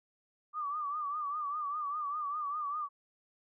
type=tone with vibrato; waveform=sine; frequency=1181 Hz; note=D6; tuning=9 cents sharp; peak=-33 dBFS; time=0.53-2.89 s; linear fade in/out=50 ms; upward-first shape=triangle; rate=5 Hz; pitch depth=100 cents each way; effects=none